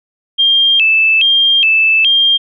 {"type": "tone with vibrato", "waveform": "sine", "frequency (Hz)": 2903, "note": "F#7", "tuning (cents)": -34, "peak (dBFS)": -7, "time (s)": [0.38, 2.38], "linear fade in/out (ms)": 20, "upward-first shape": "square", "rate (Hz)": 1.2, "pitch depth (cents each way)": 170, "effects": []}